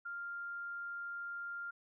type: tone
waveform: sine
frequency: 1396.9 Hz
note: F6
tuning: in tune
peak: -40 dBFS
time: 0.05-1.71 s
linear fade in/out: 10 ms
effects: none